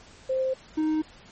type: tone pair in turn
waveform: sine / triangle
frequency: 523.3 / 311.2 Hz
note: C5 / D#4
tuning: 0 / 0 cents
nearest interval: major sixth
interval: 900 cents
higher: first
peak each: -23 / -20 dBFS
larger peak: second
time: 0.29-0.54 / 0.77-1.02 s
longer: neither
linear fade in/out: 10 ms
effects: pink hiss -51 dBFS RMS until 1.31 s + MP3 32 kbps